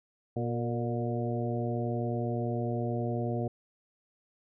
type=harmonic tone with a mistuned harmonic; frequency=119.3 Hz; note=A#2; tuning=41 cents sharp; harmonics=1 / 2 / 3 / 4 / 5 / 6; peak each=-32 / -35 / -37 / -38 / -39 / -40 dBFS; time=0.36-3.48 s; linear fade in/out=5 ms; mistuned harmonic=4; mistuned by=-42 cents; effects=none